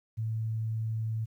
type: tone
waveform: sine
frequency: 111.1 Hz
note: A2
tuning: 17 cents sharp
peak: -29 dBFS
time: 0.17-1.26 s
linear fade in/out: 20 ms
effects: 11-bit